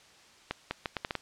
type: accelerating click train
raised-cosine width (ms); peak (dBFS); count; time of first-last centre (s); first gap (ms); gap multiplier
0.3; -15; 7; 0.51-1.153; 200; 0.74
effects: white hiss -57 dBFS RMS until 1.21 s + low-pass 6000 Hz 12 dB/octave